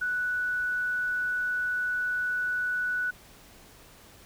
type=tone; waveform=sine; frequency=1480 Hz; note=F#6; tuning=in tune; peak=-26 dBFS; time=0.01-3.11 s; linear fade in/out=10 ms; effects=pink hiss -53 dBFS RMS until 4.25 s